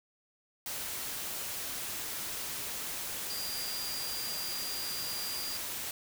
sine tone in noise, 4787 Hz, D8, 32 cents sharp, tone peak -38 dBFS, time 3.3-5.57 s, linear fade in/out 2 ms, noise white, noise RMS -38 dBFS, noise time 0.66-5.91 s, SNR -3 dB, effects none

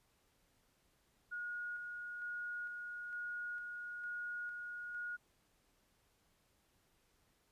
sine tone with tremolo, 1442 Hz, F#6, 45 cents flat, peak -40 dBFS, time 1.31-5.17 s, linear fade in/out 20 ms, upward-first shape square, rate 1.1 Hz, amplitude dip 30%, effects pink hiss -75 dBFS RMS until 7.51 s + resampled to 32000 Hz

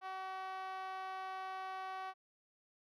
5% pulse tone with band-pass filter, 378.5 Hz, F#4, 39 cents sharp, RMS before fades -44 dBFS, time 0.01-2.14 s, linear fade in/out 50 ms, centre 890 Hz, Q 4.5, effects none

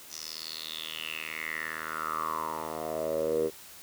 10% pulse tone with band-pass filter sweep, 79.3 Hz, D#2, 33 cents sharp, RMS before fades -34 dBFS, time 0.09-3.51 s, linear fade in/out 50 ms, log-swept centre 6000 to 430 Hz, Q 7.1, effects white hiss -49 dBFS RMS until 3.82 s

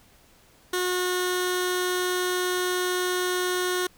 15% pulse tone with notch filter, 362.9 Hz, F#4, 34 cents flat, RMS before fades -26 dBFS, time 0.73-3.87 s, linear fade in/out 5 ms, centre 810 Hz, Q 1.1, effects pink hiss -57 dBFS RMS until 3.97 s

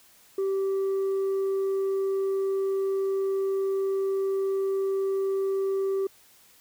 sine tone, 388.4 Hz, G4, 16 cents flat, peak -21 dBFS, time 0.38-6.07 s, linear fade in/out 5 ms, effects tanh soft clip ceiling -23 dBFS + white hiss -57 dBFS RMS until 6.6 s

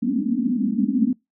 white band-pass noise, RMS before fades -21 dBFS, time 0.02-1.13 s, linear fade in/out 10 ms, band 200 to 280 Hz, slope 96 dB/octave, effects noise-tail reverb RT60 0.2 s tail -25 dB re dry

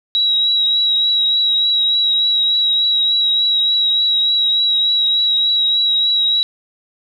sine tone with vibrato, 3865 Hz, B7, 38 cents flat, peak -12 dBFS, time 0.15-6.43 s, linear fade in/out 0 ms, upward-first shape triangle, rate 3.4 Hz, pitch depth 23 cents each way, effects 8-bit

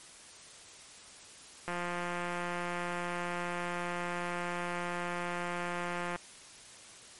click train, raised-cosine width 0.5 ms, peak -21 dBFS, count 785, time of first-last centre 1.68-6.16 s, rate 175 Hz, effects white hiss -52 dBFS RMS until 7.19 s + MP3 48 kbps

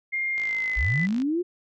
sine tone with pitch glide, 2118 to 2000 Hz, C7 to B6, +21 to +21 cents, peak -24 dBFS, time 0.12-1.07 s, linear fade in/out 20 ms, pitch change -100 cents, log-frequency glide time 0.38-0.86 s
click train, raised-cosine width 0.2 ms, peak -24 dBFS, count 46, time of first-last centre 0.38-1.22 s, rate 53.6 Hz
sine linear sweep, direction up, 43.81 to 366.7 Hz, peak -22 dBFS, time 0.76-1.43 s, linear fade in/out 20 ms
effects none

